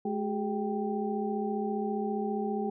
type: tone cluster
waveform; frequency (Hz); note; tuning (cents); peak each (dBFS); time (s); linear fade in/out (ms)
sine; 212 / 381.5 / 416.4 / 784; G#3 / G4 / G#4 / G5; +36 / -47 / +5 / 0; -32 / -37 / -34 / -36; 0.05-2.7; 5
effects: none